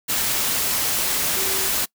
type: tone in noise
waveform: sine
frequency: 384.2 Hz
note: G4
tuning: 35 cents flat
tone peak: -32 dBFS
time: 1.36-1.69 s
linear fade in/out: 20 ms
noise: white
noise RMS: -22 dBFS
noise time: 0.08-1.86 s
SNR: -13 dB
effects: noise-tail reverb RT60 0.1 s tail -24 dB re dry